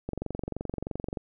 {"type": "click train", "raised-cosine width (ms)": 2, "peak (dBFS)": -19, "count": 26, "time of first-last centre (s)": [0.09, 1.172], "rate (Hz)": 23.1, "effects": []}